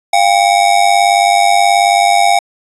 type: ring-modulated tone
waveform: square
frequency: 748 Hz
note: F#5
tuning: 19 cents sharp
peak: -5 dBFS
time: 0.13-2.39 s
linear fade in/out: 5 ms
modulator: 49.3 Hz
effects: resampled to 24000 Hz

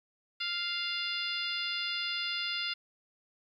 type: harmonic tone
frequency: 698.5 Hz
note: F5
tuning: in tune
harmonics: 2 / 3 / 4 / 5 / 6 / 7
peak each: -40 / -40 / -37 / -38 / -41 / -39 dBFS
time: 0.4-2.74 s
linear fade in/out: 10 ms
effects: 11-bit

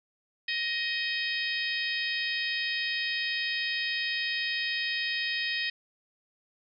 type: harmonic tone with a mistuned harmonic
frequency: 630 Hz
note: D#5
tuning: 21 cents sharp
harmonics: 3 / 4 / 5 / 6 / 7 / 8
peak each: -32 / -34 / -37 / -37 / -40 / -38 dBFS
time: 0.48-5.7 s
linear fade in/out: 5 ms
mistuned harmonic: 3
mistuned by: -15 cents
effects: none

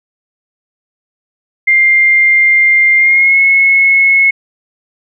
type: tone with pitch glide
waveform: sine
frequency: 2100 to 2183 Hz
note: C7 to C#7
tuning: +6 to -27 cents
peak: -5 dBFS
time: 1.67-4.31 s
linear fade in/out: 10 ms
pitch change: +67 cents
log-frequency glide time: 2.95-3.39 s
effects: none

